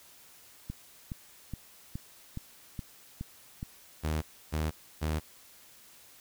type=click train; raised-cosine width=5 ms; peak=-24 dBFS; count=8; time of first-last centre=0.7-3.629 s; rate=2.39 Hz
type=tone bursts; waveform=sawtooth; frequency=77.78 Hz; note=D#2; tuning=in tune; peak=-25 dBFS; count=3; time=4.03-5.2 s; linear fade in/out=20 ms; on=190 ms; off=300 ms
effects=white hiss -56 dBFS RMS until 6.2 s